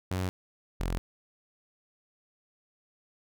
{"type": "tone pair in turn", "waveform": "sawtooth", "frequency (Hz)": [92.5, 43.65], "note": ["F#2", "F1"], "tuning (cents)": [0, 0], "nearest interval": "octave + minor second", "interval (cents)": 1300, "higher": "first", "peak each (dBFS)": [-25, -25], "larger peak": "neither", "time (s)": [[0.11, 0.29], [0.8, 0.98]], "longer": "neither", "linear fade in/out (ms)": 0, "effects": []}